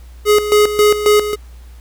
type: tone with tremolo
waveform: square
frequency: 419 Hz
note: G#4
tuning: 15 cents sharp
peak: -8 dBFS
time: 0.25-1.36 s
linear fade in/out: 50 ms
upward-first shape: square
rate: 3.7 Hz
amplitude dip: 70%
effects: added 60 Hz sine -34 dBFS peak until 1.8 s + pink hiss -50 dBFS RMS until 1.8 s